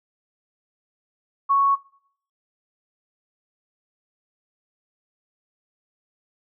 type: tone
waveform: sine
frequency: 1108.7 Hz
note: C#6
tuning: in tune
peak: -15 dBFS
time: 1.49-1.76 s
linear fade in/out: 20 ms
effects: noise-tail reverb RT60 0.6 s tail -20 dB re dry